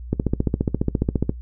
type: click train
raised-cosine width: 3 ms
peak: -6 dBFS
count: 18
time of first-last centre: 0.13-1.294 s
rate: 14.6 Hz
effects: noise-tail reverb RT60 0.1 s tail -19 dB re dry + added 60 Hz sine -32 dBFS peak until 1.41 s